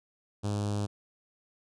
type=tone with notch filter; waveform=sawtooth; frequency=103 Hz; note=G#2; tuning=14 cents flat; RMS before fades=-31 dBFS; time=0.43-0.87 s; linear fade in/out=20 ms; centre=2000 Hz; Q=0.78; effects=resampled to 22050 Hz